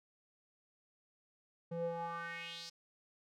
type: tone with band-pass filter sweep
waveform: square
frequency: 168.5 Hz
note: E3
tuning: 38 cents sharp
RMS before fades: -42 dBFS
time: 1.71-2.7 s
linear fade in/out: 10 ms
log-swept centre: 350 to 5300 Hz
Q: 3.9
effects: none